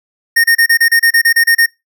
square tone bursts, 1843 Hz, A#6, 20 cents flat, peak -7 dBFS, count 12, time 0.36-1.662 s, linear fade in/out 10 ms, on 81 ms, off 30 ms, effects noise-tail reverb RT60 0.2 s tail -23 dB re dry

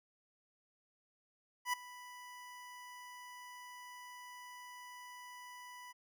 25% pulse tone with ADSR envelope, 987.8 Hz, B5, in tune, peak -27 dBFS, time 1.65-5.93 s, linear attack 82 ms, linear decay 8 ms, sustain -19 dB, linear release 21 ms, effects none

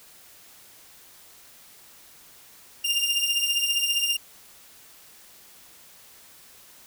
sawtooth beating tone pair, 2794 / 2809 Hz, F7 / F7, 0 / +9 cents, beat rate 15 Hz, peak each -22 dBFS, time 2.84-4.17 s, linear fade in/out 10 ms, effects white hiss -51 dBFS RMS until 6.86 s

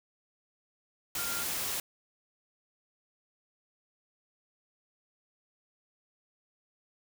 sine tone in noise, 1396.9 Hz, F6, in tune, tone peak -40 dBFS, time 1.18-1.43 s, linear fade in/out 2 ms, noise white, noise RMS -34 dBFS, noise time 1.15-1.8 s, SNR -9 dB, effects none

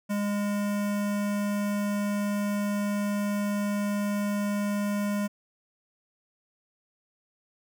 square tone with notch filter, 204.6 Hz, G#3, 26 cents flat, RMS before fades -28 dBFS, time 0.09-5.28 s, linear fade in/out 20 ms, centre 4000 Hz, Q 1.6, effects none

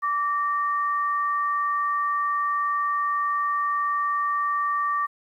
sine tone pair together, 1160.7 / 1839 Hz, D6 / A#6, -21 / -24 cents, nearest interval minor sixth, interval 797 cents, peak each -22 / -31 dBFS, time 0.02-5.07 s, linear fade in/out 20 ms, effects 10-bit

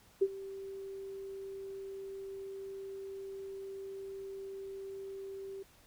sine tone with ADSR envelope, 389.4 Hz, G4, 12 cents flat, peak -22 dBFS, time 0.21-5.63 s, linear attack 13 ms, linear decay 50 ms, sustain -19 dB, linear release 7 ms, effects pink hiss -63 dBFS RMS until 5.86 s

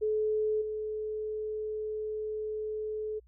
sine tone with level steps, 429.7 Hz, A4, 41 cents flat, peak -26 / -32 dBFS, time 0.01-3.2 s, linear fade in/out 20 ms, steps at 0.61 s, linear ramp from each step 10 ms, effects added 60 Hz sine -57 dBFS peak until 3.27 s

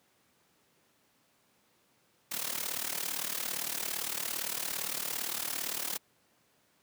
white noise with amplitude modulation, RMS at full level -32 dBFS, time 2.31-5.98 s, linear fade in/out 10 ms, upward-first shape sine, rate 37.6 Hz, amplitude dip 80%, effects pink hiss -69 dBFS RMS until 6.82 s + high-pass 150 Hz 12 dB/octave

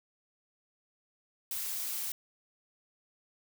blue noise, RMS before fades -36 dBFS, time 1.51-2.12 s, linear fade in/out 2 ms, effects none

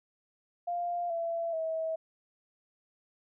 sine tone with pitch steps, 698.5 / 671.2 / 645 Hz, F5 / E5 / E5, 0 / +31 / -38 cents, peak -30 dBFS, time 0.67-1.96 s, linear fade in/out 10 ms, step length 430 ms, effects none

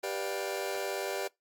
sawtooth chord, G dominant seventh, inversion none, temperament just, 392 / 490 / 588 / 705.6 Hz, G4 / B4 / D5 / F5, 0 / -14 / +2 / +18 cents, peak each -32 / -35 / -33 / -38 dBFS, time 0.03-1.28 s, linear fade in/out 10 ms, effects noise-tail reverb RT60 0.2 s tail -25 dB re dry + AAC 64 kbps

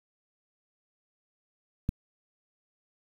click, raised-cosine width 5 ms, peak -14 dBFS, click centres 1.891 s, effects 8-bit

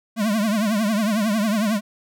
square tone with vibrato, 213.4 Hz, G#3, 47 cents sharp, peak -19 dBFS, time 0.16-1.81 s, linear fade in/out 50 ms, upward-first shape triangle, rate 11 Hz, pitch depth 150 cents each way, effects none

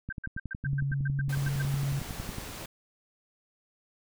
click train, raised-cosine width 5 ms, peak -24 dBFS, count 26, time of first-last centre 0.09-2.384 s, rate 10.9 Hz
sine tone bursts, 1568 Hz, G6, in tune, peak -33 dBFS, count 12, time 0.1-1.622 s, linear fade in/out 5 ms, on 26 ms, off 110 ms
sine tone, 138.59 Hz, C#3, in tune, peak -27 dBFS, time 0.65-2 s, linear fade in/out 10 ms
pink noise, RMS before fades -41 dBFS, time 1.29-2.66 s, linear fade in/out 5 ms
effects none

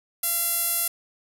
sawtooth tone with band-pass filter, 684 Hz, F5, 36 cents flat, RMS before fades -25 dBFS, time 0.23-0.88 s, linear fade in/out 5 ms, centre 12000 Hz, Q 3.2, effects none

